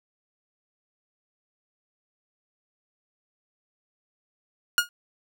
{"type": "tone with exponential decay", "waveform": "sawtooth", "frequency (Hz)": 1432, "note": "F6", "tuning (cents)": 43, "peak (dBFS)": -10, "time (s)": [4.78, 4.89], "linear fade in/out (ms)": 1, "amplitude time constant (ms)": 22, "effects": []}